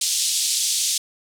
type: band-pass noise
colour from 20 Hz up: white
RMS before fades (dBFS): -22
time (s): 0.01-0.98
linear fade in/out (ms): 5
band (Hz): 3400 to 9000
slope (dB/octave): 24
effects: none